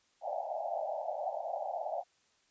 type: band-pass noise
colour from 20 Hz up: pink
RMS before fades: -37 dBFS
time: 0.21-2.04 s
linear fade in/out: 50 ms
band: 580 to 830 Hz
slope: 96 dB/octave
effects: white hiss -71 dBFS RMS until 2.5 s + resampled to 16000 Hz